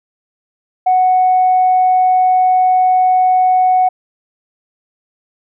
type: tone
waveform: sine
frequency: 740 Hz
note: F#5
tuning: in tune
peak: -7 dBFS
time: 0.86-3.89 s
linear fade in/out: 10 ms
effects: tanh soft clip ceiling -4 dBFS